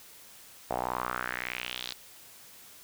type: tone with band-pass filter sweep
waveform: sawtooth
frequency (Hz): 61.74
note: B1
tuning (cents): 0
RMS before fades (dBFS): -35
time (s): 0.7-1.93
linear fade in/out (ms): 5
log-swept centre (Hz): 700 to 4200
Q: 3.7
effects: white hiss -52 dBFS RMS until 2.83 s